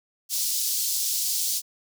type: high-pass noise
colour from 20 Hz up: pink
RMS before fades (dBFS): -26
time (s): 0.29-1.62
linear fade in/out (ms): 50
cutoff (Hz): 4500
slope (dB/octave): 24
effects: none